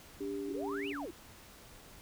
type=tone with pitch glide; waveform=sine; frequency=289.2 to 286 Hz; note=D4 to D4; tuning=-27 to -46 cents; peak=-39 dBFS; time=0.2-1.06 s; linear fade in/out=10 ms; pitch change=-19 cents; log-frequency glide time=0.39-0.55 s
type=tone with tremolo; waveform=sine; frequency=398.2 Hz; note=G4; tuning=27 cents sharp; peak=-37 dBFS; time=0.2-0.93 s; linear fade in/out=10 ms; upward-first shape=sine; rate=2.4 Hz; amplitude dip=25%
type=exponential two-way sweep; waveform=sine; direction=up then down; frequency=293.7 to 3035 to 293.7 Hz; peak=-40 dBFS; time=0.48-1.11 s; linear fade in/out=5 ms; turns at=0.89 s
effects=pink hiss -55 dBFS RMS until 2.01 s